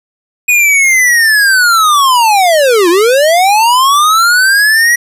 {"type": "linear two-way sweep", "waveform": "square", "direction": "down then up", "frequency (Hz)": [2489, 329.6, 1936], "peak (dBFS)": -6, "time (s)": [0.48, 4.96], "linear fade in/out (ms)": 10, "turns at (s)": 2.89, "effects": ["resampled to 32000 Hz", "7-bit"]}